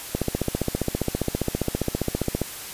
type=click train; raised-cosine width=2 ms; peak=-9 dBFS; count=35; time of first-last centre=0.15-2.417 s; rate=15 Hz; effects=white hiss -36 dBFS RMS until 2.73 s + resampled to 32000 Hz